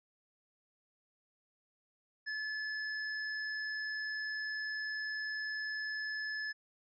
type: tone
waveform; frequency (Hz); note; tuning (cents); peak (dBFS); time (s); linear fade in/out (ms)
square; 1725; A6; -35; -37; 2.26-6.53; 20
effects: resampled to 16000 Hz